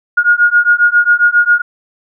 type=beating tone pair; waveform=sine; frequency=1429 / 1436.4 Hz; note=F6 / F6; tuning=+39 / +48 cents; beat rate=7.4 Hz; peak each=-10 dBFS; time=0.17-1.62 s; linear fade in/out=10 ms; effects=none